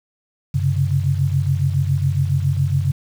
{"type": "tone cluster", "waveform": "sine", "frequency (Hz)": [94.3, 134.1, 141.3], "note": ["F#2", "C3", "C#3"], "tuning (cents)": [33, 43, 34], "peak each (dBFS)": -20, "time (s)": [0.54, 2.92], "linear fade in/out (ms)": 10, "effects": ["7-bit"]}